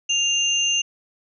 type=tone pair together; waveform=sine; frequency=2800 / 6273 Hz; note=F7 / G8; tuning=+4 / 0 cents; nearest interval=octave + major second; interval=1396 cents; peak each=-19 / -24 dBFS; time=0.09-0.82 s; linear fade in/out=10 ms; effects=none